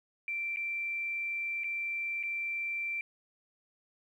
sine tone with dropouts, 2349 Hz, D7, in tune, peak -32 dBFS, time 0.28-3.01 s, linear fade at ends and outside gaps 1 ms, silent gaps 0.561-0.57 / 1.636-1.642 / 2.229-2.235 s, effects 11-bit

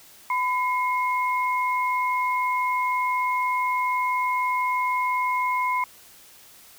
sine tone pair together, 1004 / 2158 Hz, B5 / C#7, +28 / -47 cents, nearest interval octave + minor second, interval 1325 cents, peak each -22 / -28 dBFS, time 0.3-5.84 s, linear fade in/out 2 ms, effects white hiss -50 dBFS RMS until 6.78 s

